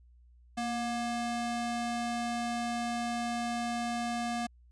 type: ring-modulated tone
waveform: square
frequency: 475 Hz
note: A#4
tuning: 33 cents sharp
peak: -29 dBFS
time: 0.57-4.47 s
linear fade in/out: 10 ms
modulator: 242 Hz
effects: added 60 Hz sine -56 dBFS peak until 4.71 s + resampled to 22050 Hz